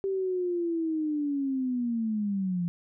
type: linear sweep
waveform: sine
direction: down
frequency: 392 to 170 Hz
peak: -26 dBFS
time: 0.04-2.68 s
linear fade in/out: 0 ms
effects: none